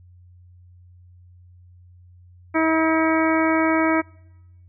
harmonic tone, 320.7 Hz, E4, 48 cents flat, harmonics 1 / 2 / 3 / 4 / 5 / 6 / 7, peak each -19 / -24 / -26 / -26 / -29 / -30 / -27 dBFS, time 2.54-4.02 s, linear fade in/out 20 ms, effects noise-tail reverb RT60 1.0 s tail -25 dB re dry + added 89 Hz sine -46 dBFS peak until 4.68 s

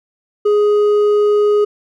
sine tone with hard clipping, 416 Hz, G#4, 3 cents sharp, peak -11 dBFS, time 0.45-1.65 s, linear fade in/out 10 ms, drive 4 dB, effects none

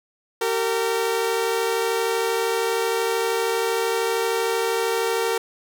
sawtooth tone pair together, 385.4 / 458.3 Hz, G4 / A#4, -29 / -29 cents, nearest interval minor third, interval 300 cents, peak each -22 / -18 dBFS, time 0.41-5.38 s, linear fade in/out 5 ms, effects none

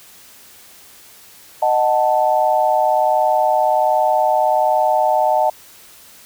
sine chord, D# diminished, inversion none, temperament equal with one note detuned, 618.7 / 740 / 880 Hz, D#5 / F#5 / A5, -10 / 0 / 0 cents, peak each -17 dBFS, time 1.62-5.5 s, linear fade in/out 5 ms, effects white hiss -44 dBFS RMS until 6.25 s

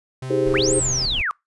45% pulse tone, 130 Hz, C3, 11 cents flat, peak -28 dBFS, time 0.22-1.06 s, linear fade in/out 5 ms
sine chord, Ab major seventh, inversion second, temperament equal with one note detuned, 317.7 / 392 / 415.3 / 523.3 Hz, Eb4 / G4 / Ab4 / C5, +36 / 0 / 0 / 0 cents, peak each -24 / -21 / -25 / -24 dBFS, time 0.3-0.8 s, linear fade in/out 5 ms
brown noise, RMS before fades -30 dBFS, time 0.46-1.22 s, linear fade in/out 5 ms
sine linear two-way sweep, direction up then down, 1087 to 8680 to 1087 Hz, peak -20 dBFS, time 0.54-1.31 s, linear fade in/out 0 ms, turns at 0.75 s
effects noise-tail reverb RT60 0.2 s tail -26 dB re dry + resampled to 24000 Hz

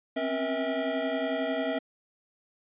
square tone cluster, 260.7 / 271.8 / 474.6 / 648 Hz, C4 / C#4 / A#4 / E5, -6 / -34 / +31 / -30 cents, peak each -37 / -34 / -36 / -31 dBFS, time 0.16-1.79 s, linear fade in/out 10 ms, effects resampled to 8000 Hz

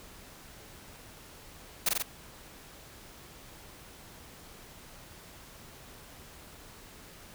white noise with echo, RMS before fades -26 dBFS, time 1.86-1.89 s, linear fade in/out 5 ms, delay 45 ms, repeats 3, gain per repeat -2 dB, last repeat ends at 2.025 s, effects pink hiss -51 dBFS RMS until 7.34 s

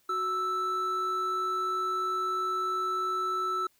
triangle tone pair together, 370 / 1318.5 Hz, F#4 / E6, 0 / 0 cents, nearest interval octave + minor seventh, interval 2200 cents, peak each -35 / -26 dBFS, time 0.09-3.67 s, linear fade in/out 5 ms, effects white hiss -68 dBFS RMS until 3.79 s

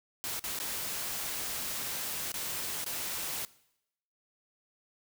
white noise with dropouts, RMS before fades -36 dBFS, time 0.24-3.45 s, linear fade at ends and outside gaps 0 ms, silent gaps 0.394-0.44 / 0.589-0.6 / 2.318-2.341 / 2.843-2.863 s, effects noise-tail reverb RT60 0.8 s tail -20 dB re dry

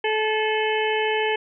harmonic tone, 433.2 Hz, A4, 27 cents flat, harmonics 1 / 2 / 4 / 5 / 6 / 7, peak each -23 / -26 / -29 / -30 / -31 / -31 dBFS, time 0.04-1.36 s, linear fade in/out 5 ms, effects none

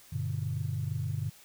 sine chord, G major, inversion none, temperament equal with one note detuned, 98 / 120.51 / 146.83 Hz, G2 / B2 / D3, 0 / -42 / 0 cents, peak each -34 dBFS, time 0.12-1.3 s, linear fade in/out 10 ms, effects tanh soft clip ceiling -21 dBFS + white hiss -56 dBFS RMS until 1.44 s

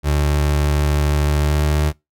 30% pulse tone with pitch glide, 73.42 to 75.22 Hz, D2 to D2, 0 to +42 cents, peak -12 dBFS, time 0.03-1.93 s, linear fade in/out 50 ms, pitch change +42 cents, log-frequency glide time 1.24-1.74 s, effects noise-tail reverb RT60 0.2 s tail -23 dB re dry

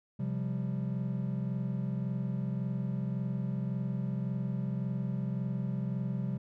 triangle chord, C suspended fourth, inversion none, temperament just, 130.81 / 174.42 / 196.22 Hz, C3 / F3 / G3, 0 / -2 / +2 cents, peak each -32 / -35 / -34 dBFS, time 0.19-6.38 s, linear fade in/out 10 ms, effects none

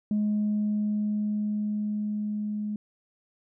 sine tone with level ramp, 210 Hz, G#3, 19 cents sharp, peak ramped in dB -21 to -28 dBFS, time 0.11-2.76 s, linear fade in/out 2 ms, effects tanh soft clip ceiling -20 dBFS

